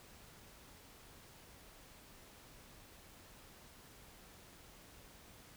silence, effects pink hiss -59 dBFS RMS until 5.56 s

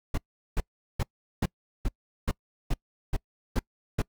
brown noise bursts, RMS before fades -25 dBFS, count 10, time 0.14-4.02 s, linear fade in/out 5 ms, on 37 ms, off 390 ms, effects noise-tail reverb RT60 0.1 s tail -26 dB re dry

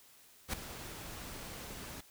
pink noise with ADSR envelope, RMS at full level -34 dBFS, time 0.48-2.01 s, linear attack 53 ms, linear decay 4 ms, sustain -12 dB, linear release 7 ms, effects white hiss -61 dBFS RMS until 2.1 s

